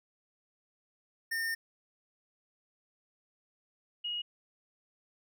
square / sine tone pair in turn, 1818 / 2886 Hz, A#6 / F#7, -44 / -44 cents, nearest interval minor sixth, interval 800 cents, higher second, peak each -32 / -33 dBFS, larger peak first, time 1.31-1.55 / 4.04-4.22 s, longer first, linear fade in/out 10 ms, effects none

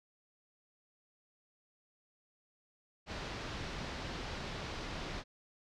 pink low-pass noise, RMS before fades -42 dBFS, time 3.06-5.24 s, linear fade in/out 50 ms, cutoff 5200 Hz, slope 24 dB/octave, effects none

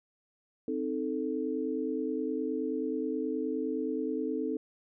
sine chord, A diminished, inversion first, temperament equal, 261.6 / 311.1 / 440 Hz, C4 / Eb4 / A4, 0 / 0 / 0 cents, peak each -34 dBFS, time 0.68-4.57 s, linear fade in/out 2 ms, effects none

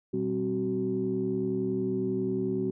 sine tone cluster, 121.8 / 193.1 / 263.6 / 375.7 Hz, B2 / G3 / C4 / F#4, -24 / -26 / +13 / +26 cents, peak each -37 / -32 / -32 / -29 dBFS, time 0.13-2.71 s, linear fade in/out 10 ms, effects tanh soft clip ceiling -17 dBFS

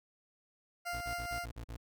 20% pulse tone with tremolo, 698.5 Hz, F5, in tune, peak -31 dBFS, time 0.85-1.46 s, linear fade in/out 20 ms, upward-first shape sine, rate 4.5 Hz, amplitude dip 35%
30% pulse tone bursts, 58.1 Hz, A#1, 5 cents flat, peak -39 dBFS, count 7, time 0.93-1.769 s, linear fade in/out 10 ms, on 83 ms, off 43 ms
effects none

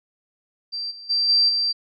sine tone with level steps, 4699 Hz, D8, in tune, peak -26 / -37 / -18 / -14 / -19 dBFS, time 0.72-1.73 s, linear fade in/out 20 ms, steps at 0.9 / 1.09 / 1.28 / 1.48 s, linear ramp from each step 20 ms, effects none

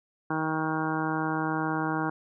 harmonic tone, 157.8 Hz, D#3, 25 cents sharp, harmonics 1 / 2 / 3 / 4 / 5 / 6 / 7 / 8 / 9 / 10, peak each -34 / -30 / -38 / -42 / -34 / -36 / -36 / -44 / -35 / -41 dBFS, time 0.3-2.1 s, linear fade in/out 5 ms, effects none

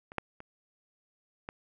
clicks, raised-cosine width 0.5 ms, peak -30 / -15 / -30 / -23 dBFS, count 4, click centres 0.119 / 0.183 / 0.404 / 1.489 s, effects none

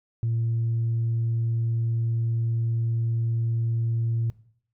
sine tone, 115 Hz, A#2, 23 cents flat, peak -21 dBFS, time 0.23-4.3 s, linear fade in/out 0 ms, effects noise-tail reverb RT60 0.6 s tail -20 dB re dry + tanh soft clip ceiling -19 dBFS

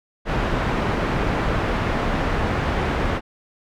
pink low-pass noise, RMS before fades -22 dBFS, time 0.25-3.21 s, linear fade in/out 50 ms, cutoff 1900 Hz, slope 12 dB/octave, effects none

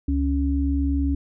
sine tone pair together, 70.2 / 278.3 Hz, C#2 / C#4, +22 / +7 cents, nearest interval 2 octaves, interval 2385 cents, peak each -21 / -23 dBFS, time 0.08-1.15 s, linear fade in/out 5 ms, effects none

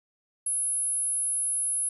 sine tone, 10590 Hz, E9, 7 cents sharp, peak -25 dBFS, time 0.46-1.89 s, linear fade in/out 5 ms, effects none

